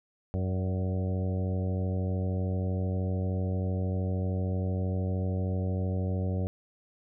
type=harmonic tone with a mistuned harmonic; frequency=93 Hz; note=F#2; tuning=9 cents sharp; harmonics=1 / 2 / 3 / 4 / 5 / 6 / 7 / 8; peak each=-28 / -34 / -41 / -43 / -41 / -42 / -48 / -49 dBFS; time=0.34-6.47 s; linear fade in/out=0 ms; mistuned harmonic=6; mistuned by=+30 cents; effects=none